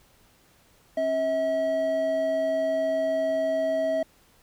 triangle tone pair together, 270.8 / 644 Hz, C#4 / E5, -40 / -41 cents, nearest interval octave + minor third, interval 1499 cents, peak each -31 / -21 dBFS, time 0.97-4.03 s, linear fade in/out 5 ms, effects pink hiss -60 dBFS RMS until 4.42 s

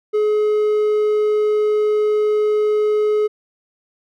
triangle tone, 423.7 Hz, G#4, 35 cents sharp, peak -12 dBFS, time 0.13-3.28 s, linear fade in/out 20 ms, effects none

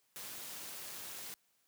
white noise with amplitude modulation, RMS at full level -44 dBFS, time 0.16-1.34 s, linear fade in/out 0 ms, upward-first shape sine, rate 203 Hz, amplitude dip 45%, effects white hiss -75 dBFS RMS until 1.67 s + high-pass 100 Hz 12 dB/octave

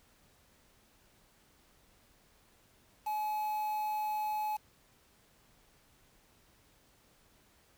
triangle tone with quantisation, 853 Hz, G#5, 46 cents sharp, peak -30 dBFS, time 3.06-4.57 s, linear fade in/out 10 ms, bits 8, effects pink hiss -66 dBFS RMS until 7.77 s

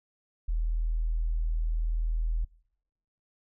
sine tone, 40.41 Hz, E1, 34 cents flat, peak -25 dBFS, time 0.48-2.45 s, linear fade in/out 10 ms, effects noise-tail reverb RT60 0.9 s tail -26 dB re dry

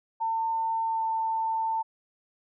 sine tone with pitch glide, 901 to 894.3 Hz, A5 to A5, +41 to +28 cents, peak -25 dBFS, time 0.2-1.83 s, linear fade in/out 20 ms, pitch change -13 cents, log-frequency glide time 0.91-1 s, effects none

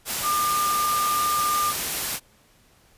sine tone in noise, 1201 Hz, D6, 38 cents sharp, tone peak -21 dBFS, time 0.22-1.74 s, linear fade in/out 50 ms, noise white, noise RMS -27 dBFS, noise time 0.05-2.2 s, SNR +3 dB, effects pink hiss -58 dBFS RMS until 2.97 s + resampled to 32000 Hz

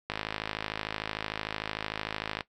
click train, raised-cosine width 0.3 ms, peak -15 dBFS, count 124, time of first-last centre 0.1-2.408 s, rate 53.3 Hz, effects noise-tail reverb RT60 0.1 s tail -17 dB re dry

